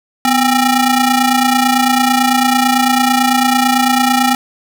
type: ring-modulated tone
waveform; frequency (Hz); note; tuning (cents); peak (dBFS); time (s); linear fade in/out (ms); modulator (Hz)
sawtooth; 529; C5; +19; -3; 0.25-4.35; 2; 279
effects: none